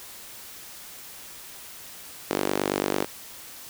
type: tone with high-pass filter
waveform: sawtooth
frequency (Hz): 49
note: G1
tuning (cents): 0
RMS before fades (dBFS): -27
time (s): 2.3-3.05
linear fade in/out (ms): 10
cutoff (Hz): 350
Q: 1.6
effects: white hiss -43 dBFS RMS until 3.69 s